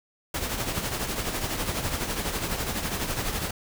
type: noise with tremolo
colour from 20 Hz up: pink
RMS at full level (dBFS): -27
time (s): 0.34-3.51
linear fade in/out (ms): 5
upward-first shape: triangle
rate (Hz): 12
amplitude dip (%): 60
effects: none